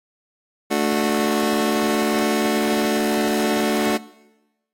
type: chord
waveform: 25% pulse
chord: D major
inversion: second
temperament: just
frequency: 220.2 / 293.7 / 367.1 Hz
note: A3 / D4 / F#4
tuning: +2 / 0 / -14 cents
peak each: -19 dBFS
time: 0.7-3.98 s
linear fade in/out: 20 ms
effects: noise-tail reverb RT60 1.0 s tail -19 dB re dry + AAC 48 kbps